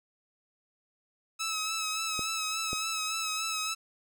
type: tone with vibrato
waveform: 10% pulse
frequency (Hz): 1294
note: E6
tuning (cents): -32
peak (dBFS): -22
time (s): 1.39-3.75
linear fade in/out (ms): 20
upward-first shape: sine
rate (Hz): 3.5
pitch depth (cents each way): 34
type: clicks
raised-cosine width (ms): 2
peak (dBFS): -23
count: 2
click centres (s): 2.193 / 2.731
effects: none